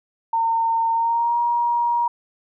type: tone with pitch glide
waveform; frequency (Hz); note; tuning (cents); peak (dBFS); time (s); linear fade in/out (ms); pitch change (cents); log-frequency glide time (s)
sine; 912 to 949.1; A#5 to A#5; -38 to +31; -17; 0.33-2.08; 5; +69; 0.92-1.38
effects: none